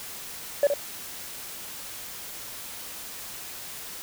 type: tone with echo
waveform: sine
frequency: 572 Hz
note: D5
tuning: 46 cents flat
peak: -13 dBFS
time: 0.63-0.67 s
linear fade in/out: 2 ms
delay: 69 ms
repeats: 1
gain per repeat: -8 dB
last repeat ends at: 0.739 s
effects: tanh soft clip ceiling -15 dBFS + white hiss -39 dBFS RMS until 4.02 s